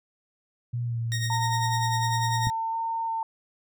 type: tone with pitch glide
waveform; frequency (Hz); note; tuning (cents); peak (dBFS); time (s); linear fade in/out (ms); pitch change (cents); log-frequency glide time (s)
sine; 120 to 115.71; B2 to A#2; -49 to -12; -26; 0.73-2.5; 10; -63; 0.84-0.99
type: tone with tremolo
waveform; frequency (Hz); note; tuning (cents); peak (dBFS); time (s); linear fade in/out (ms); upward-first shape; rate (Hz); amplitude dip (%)
15% pulse; 1864.7; A#6; 0; -22; 1.12-2.5; 0; sine; 10; 60
type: tone with vibrato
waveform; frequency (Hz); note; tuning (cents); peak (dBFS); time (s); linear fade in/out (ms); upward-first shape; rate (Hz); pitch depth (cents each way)
sine; 905; A5; +48; -26; 1.3-3.23; 2; square; 1.4; 9
type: click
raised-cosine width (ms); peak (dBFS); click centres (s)
5; -19; 2.471
effects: none